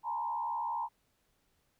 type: tone with frequency modulation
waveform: sine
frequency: 932.3 Hz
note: A#5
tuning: in tune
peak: -32 dBFS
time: 0.03-0.89 s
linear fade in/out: 50 ms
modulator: 72.2 Hz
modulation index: 1
effects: pink hiss -75 dBFS RMS until 1.79 s